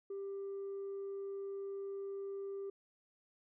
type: tone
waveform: sine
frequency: 394.5 Hz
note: G4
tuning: 11 cents sharp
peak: -38 dBFS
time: 0.1-2.7 s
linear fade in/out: 5 ms
effects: tanh soft clip ceiling -38 dBFS